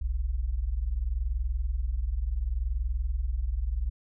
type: tone pair together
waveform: sine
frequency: 42.41 / 63.1 Hz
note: E1 / B1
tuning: +50 / +38 cents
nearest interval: perfect fifth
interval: 688 cents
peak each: -30 / -28 dBFS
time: 0.01-3.9 s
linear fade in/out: 10 ms
effects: none